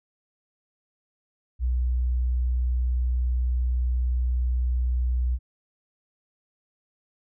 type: tone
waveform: sine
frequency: 61.74 Hz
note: B1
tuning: in tune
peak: -21 dBFS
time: 1.59-5.39 s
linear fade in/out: 50 ms
effects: none